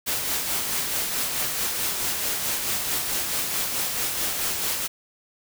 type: noise with tremolo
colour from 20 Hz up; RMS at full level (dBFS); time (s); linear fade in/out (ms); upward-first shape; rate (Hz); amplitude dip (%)
white; -25; 0.06-4.88; 20; sine; 4.6; 35
effects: none